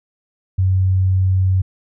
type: tone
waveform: sine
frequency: 93.9 Hz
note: F#2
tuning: 26 cents sharp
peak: -12 dBFS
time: 0.58-1.62 s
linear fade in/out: 10 ms
effects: none